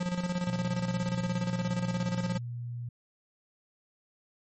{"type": "tone with tremolo", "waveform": "square", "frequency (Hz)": 178.3, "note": "F3", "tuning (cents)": 36, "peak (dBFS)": -28, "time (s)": [0, 2.38], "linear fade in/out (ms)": 10, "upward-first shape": "square", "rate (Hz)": 17, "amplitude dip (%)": 60}
{"type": "tone with pitch glide", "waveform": "sine", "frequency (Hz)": [123.47, 119.96], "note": ["B2", "B2"], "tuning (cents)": [0, -50], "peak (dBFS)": -34, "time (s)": [0.47, 2.89], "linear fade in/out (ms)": 5, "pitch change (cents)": -50, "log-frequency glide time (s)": [0.58, 2.47]}
{"effects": ["MP3 32 kbps"]}